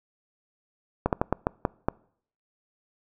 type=slowing click train; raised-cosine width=1 ms; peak=-8 dBFS; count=7; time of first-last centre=1.06-1.885 s; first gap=68 ms; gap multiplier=1.28; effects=noise-tail reverb RT60 0.6 s tail -25 dB re dry